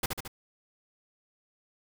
pink noise with echo, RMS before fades -28 dBFS, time 0.03-0.06 s, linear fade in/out 5 ms, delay 73 ms, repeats 3, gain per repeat -4 dB, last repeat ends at 0.279 s, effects none

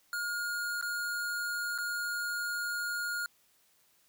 square tone with dropouts, 1426 Hz, F6, 36 cents sharp, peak -33 dBFS, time 0.13-3.26 s, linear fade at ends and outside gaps 1 ms, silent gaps 0.813-0.825 / 1.779-1.785 s, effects white hiss -68 dBFS RMS until 4.08 s

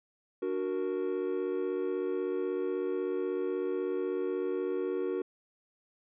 triangle chord, D augmented, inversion none, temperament equal, 293.7 / 370 / 466.2 Hz, D4 / F#4 / A#4, 0 / 0 / 0 cents, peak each -36 / -30 / -33 dBFS, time 0.42-5.22 s, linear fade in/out 5 ms, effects resampled to 8000 Hz

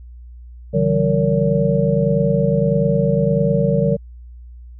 sine tone cluster, 141.4 / 163 / 192.1 / 461.9 / 568 Hz, C#3 / E3 / G3 / A#4 / C#5, +35 / -19 / -35 / -16 / +42 cents, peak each -20 dBFS, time 0.73-3.97 s, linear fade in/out 20 ms, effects added 60 Hz sine -35 dBFS peak until 4.79 s

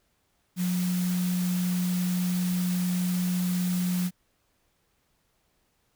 sine tone in noise, 180 Hz, F#3, 47 cents flat, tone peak -24 dBFS, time 0.56-4.11 s, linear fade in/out 50 ms, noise white, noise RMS -38 dBFS, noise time 0.56-4.11 s, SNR +11 dB, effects pink hiss -71 dBFS RMS until 5.95 s

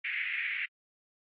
pink band-pass noise, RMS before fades -34 dBFS, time 0.04-0.66 s, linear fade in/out 10 ms, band 1900 to 2500 Hz, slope 48 dB/octave, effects AAC 32 kbps

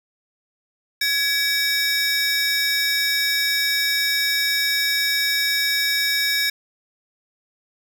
square tone cluster, 1676 / 2284 / 3766 / 5380 Hz, G#6 / D7 / A#7 / E8, +15 / -49 / +17 / +34 cents, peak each -25 dBFS, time 1.01-6.5 s, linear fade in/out 5 ms, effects none

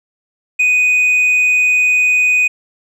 triangle tone with tanh clipping, 2490 Hz, D#7, 1 cent sharp, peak -10 dBFS, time 0.59-2.48 s, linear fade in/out 10 ms, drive 7 dB, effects none

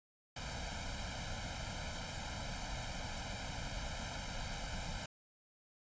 pink noise with comb filter, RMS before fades -42 dBFS, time 0.36-5.06 s, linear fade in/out 5 ms, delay 1.3 ms, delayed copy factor +0.95, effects resampled to 16000 Hz

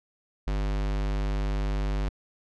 square tone, 50 Hz, G1, 35 cents sharp, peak -26 dBFS, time 0.47-2.09 s, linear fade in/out 5 ms, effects low-pass 5000 Hz 12 dB/octave

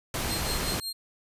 pink noise, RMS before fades -30 dBFS, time 0.14-0.8 s, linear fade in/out 2 ms
sawtooth tone with tremolo, 4201 Hz, C8, 6 cents sharp, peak -27 dBFS, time 0.29-0.93 s, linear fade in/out 10 ms, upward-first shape triangle, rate 5.5 Hz, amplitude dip 100%
effects resampled to 32000 Hz

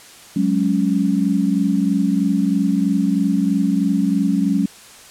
sine chord, F# suspended second, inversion none, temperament just, 185 / 208.1 / 277.5 Hz, F#3 / G#3 / C#4, 0 / +4 / +2 cents, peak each -19 dBFS, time 0.36-4.66 s, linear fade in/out 5 ms, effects white hiss -42 dBFS RMS until 5.1 s + low-pass 10000 Hz 12 dB/octave

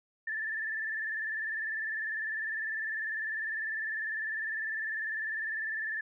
sine tone with vibrato, 1760 Hz, A6, in tune, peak -32 dBFS, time 0.27-6.01 s, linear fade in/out 5 ms, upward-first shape square, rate 20 Hz, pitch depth 41 cents each way, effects none

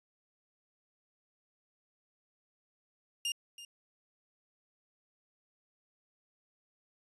sawtooth tone with echo, 2815 Hz, F7, 13 cents sharp, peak -28 dBFS, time 3.25-3.32 s, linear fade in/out 2 ms, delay 330 ms, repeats 1, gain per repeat -15 dB, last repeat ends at 3.65 s, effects resampled to 24000 Hz

